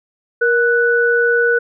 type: tone pair together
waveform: sine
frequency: 471.7 / 1483 Hz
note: A#4 / F#6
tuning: +20 / +4 cents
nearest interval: octave + minor sixth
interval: 1984 cents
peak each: -14 dBFS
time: 0.41-1.59 s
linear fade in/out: 10 ms
effects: none